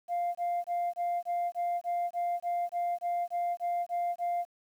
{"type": "tone bursts", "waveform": "sine", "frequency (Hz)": 698.5, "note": "F5", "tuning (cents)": 0, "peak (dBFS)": -26, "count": 15, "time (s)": [0.08, 4.452], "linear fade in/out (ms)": 50, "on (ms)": 270, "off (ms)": 23, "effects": ["tanh soft clip ceiling -26 dBFS", "10-bit"]}